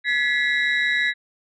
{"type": "tone cluster", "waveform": "sine", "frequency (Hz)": [1691, 1960, 2106, 3869], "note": ["G#6", "B6", "C7", "B7"], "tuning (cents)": [31, -14, 11, -36], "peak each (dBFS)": [-22, -21, -27, -27], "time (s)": [0.04, 1.14], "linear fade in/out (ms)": 50, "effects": ["tanh soft clip ceiling -11 dBFS"]}